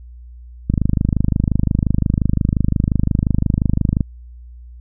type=click train; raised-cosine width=5 ms; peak=-3 dBFS; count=86; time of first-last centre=0.7-4.007 s; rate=25.7 Hz; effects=added 60 Hz sine -35 dBFS peak until 4.8 s